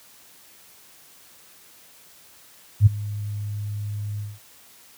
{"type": "tone with ADSR envelope", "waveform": "sine", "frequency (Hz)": 103.83, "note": "G#2", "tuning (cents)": 0, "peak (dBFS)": -6, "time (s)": [2.8, 4.39], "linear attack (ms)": 61, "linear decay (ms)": 16, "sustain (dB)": -20, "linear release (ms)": 200, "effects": ["white hiss -51 dBFS RMS until 4.97 s", "high-pass 60 Hz 12 dB/octave"]}